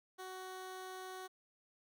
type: tone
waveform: 15% pulse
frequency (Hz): 373.3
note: F#4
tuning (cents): +15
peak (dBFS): -39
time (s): 0.18-1.28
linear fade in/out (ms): 20
effects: none